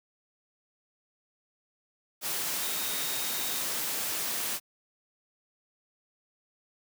sine tone in noise, 3729 Hz, A#7, in tune, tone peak -40 dBFS, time 2.6-3.63 s, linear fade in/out 50 ms, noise white, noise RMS -32 dBFS, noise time 2.21-4.6 s, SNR -11 dB, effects high-pass 150 Hz 12 dB/octave

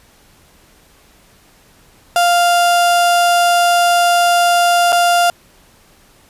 35% pulse tone with dropouts, 698 Hz, F5, 1 cent flat, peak -8 dBFS, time 2.16-5.3 s, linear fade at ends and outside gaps 1 ms, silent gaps 4.922-4.927 s, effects pink hiss -49 dBFS RMS until 6.29 s + resampled to 32000 Hz

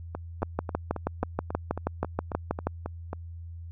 two click trains, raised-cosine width 1 ms, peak -12 / -19 dBFS, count 15 / 12, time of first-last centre 0.43-2.67 / 0.15-3.131 s, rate 6.25 / 3.69 Hz, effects added 84 Hz sine -38 dBFS peak until 3.71 s

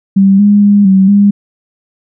sine tone with pitch steps, 194.9 / 205 / 203.6 / 191.4 / 202.4 Hz, G3 / G#3 / G#3 / G3 / G#3, -10 / -22 / -34 / -41 / -44 cents, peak -3 dBFS, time 0.16-1.31 s, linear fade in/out 10 ms, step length 230 ms, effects none

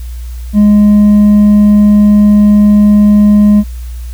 sine tone with hard clipping, 207.7 Hz, G#3, in tune, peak -3 dBFS, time 0.53-3.64 s, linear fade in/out 50 ms, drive 2 dB, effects added 60 Hz sine -19 dBFS peak until 4.13 s + white hiss -40 dBFS RMS until 4.13 s

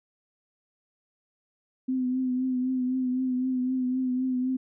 sine tone with vibrato, 255.5 Hz, C4, 41 cents flat, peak -24 dBFS, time 1.88-4.57 s, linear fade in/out 10 ms, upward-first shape triangle, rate 3.9 Hz, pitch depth 40 cents each way, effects none

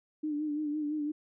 sine tone with vibrato, 300 Hz, D4, 37 cents sharp, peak -30 dBFS, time 0.23-1.12 s, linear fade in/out 10 ms, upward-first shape sine, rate 5.9 Hz, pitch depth 48 cents each way, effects none

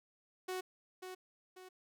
sawtooth tone with echo, 370 Hz, F#4, in tune, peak -34 dBFS, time 0.48-0.61 s, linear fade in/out 10 ms, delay 540 ms, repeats 2, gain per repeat -7 dB, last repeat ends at 1.69 s, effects none

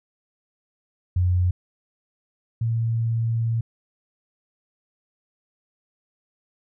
sine tone pair in turn, 90.1 / 114.64 Hz, F#2 / A#2, -45 / -28 cents, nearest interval major third, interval 417 cents, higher second, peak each -17 / -20 dBFS, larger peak first, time 1.16-1.51 / 2.61-3.61 s, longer second, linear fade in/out 5 ms, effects none

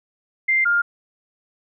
sine tone pair in turn, 2093 / 1407 Hz, C7 / F6, 0 / +12 cents, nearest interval perfect fifth, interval 688 cents, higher first, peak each -15 dBFS, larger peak neither, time 0.48-0.65 / 0.65-0.82 s, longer neither, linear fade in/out 10 ms, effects none

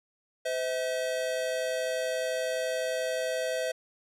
square tone pair together, 512 / 643.6 Hz, C5 / E5, -38 / -42 cents, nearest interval major third, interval 396 cents, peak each -32 / -32 dBFS, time 0.45-3.72 s, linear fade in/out 10 ms, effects low-pass 11000 Hz 12 dB/octave

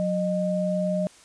sine tone pair together, 182.54 / 614 Hz, F#3 / D#5, -23 / -23 cents, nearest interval octave + major sixth, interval 2100 cents, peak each -25 dBFS, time 0-1.07 s, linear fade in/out 0 ms, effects white hiss -52 dBFS RMS until 1.24 s + resampled to 22050 Hz

